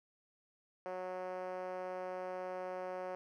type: tone with band-pass filter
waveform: 5% pulse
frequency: 183.7 Hz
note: F#3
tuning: 12 cents flat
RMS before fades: -42 dBFS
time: 0.86-3.15 s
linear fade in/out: 0 ms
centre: 540 Hz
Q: 2.3
effects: none